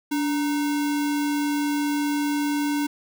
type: tone with sample-and-hold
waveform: sine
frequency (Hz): 290.3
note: D4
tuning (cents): -20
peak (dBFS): -21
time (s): 0.11-2.87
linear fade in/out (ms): 10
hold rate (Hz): 1225
effects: none